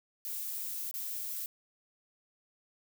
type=noise with dropouts; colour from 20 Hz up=violet; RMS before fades=-38 dBFS; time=0.25-1.46 s; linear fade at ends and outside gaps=1 ms; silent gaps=0.912-0.94 s; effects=none